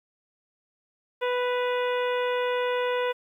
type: harmonic tone with a mistuned harmonic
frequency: 494.5 Hz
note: B4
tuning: 2 cents sharp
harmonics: 1 / 2 / 3 / 4 / 5 / 6 / 7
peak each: -25 / -31 / -35 / -37 / -39 / -41 / -42 dBFS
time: 1.21-3.13 s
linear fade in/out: 20 ms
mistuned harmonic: 6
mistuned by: -47 cents
effects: 10-bit